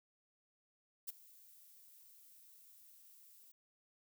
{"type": "noise with ADSR envelope", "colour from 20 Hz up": "violet", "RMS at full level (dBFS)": -40, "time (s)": [1.07, 3.52], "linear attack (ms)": 21, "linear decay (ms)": 17, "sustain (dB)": -22, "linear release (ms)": 7, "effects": []}